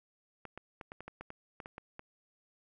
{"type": "clicks", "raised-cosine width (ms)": 0.5, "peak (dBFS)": -29, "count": 12, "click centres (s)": [0.453, 0.576, 0.812, 0.919, 1.006, 1.08, 1.21, 1.304, 1.602, 1.659, 1.781, 1.994], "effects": []}